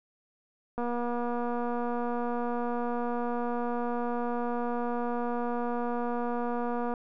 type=click train; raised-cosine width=1 ms; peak=-20 dBFS; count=1479; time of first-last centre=0.78-6.938 s; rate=240 Hz; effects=none